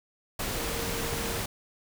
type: tone in noise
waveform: sine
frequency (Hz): 463.2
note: A#4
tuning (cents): -11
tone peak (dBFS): -38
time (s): 0.57-1.38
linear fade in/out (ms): 5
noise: pink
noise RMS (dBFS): -32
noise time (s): 0.39-1.46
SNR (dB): -9
effects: none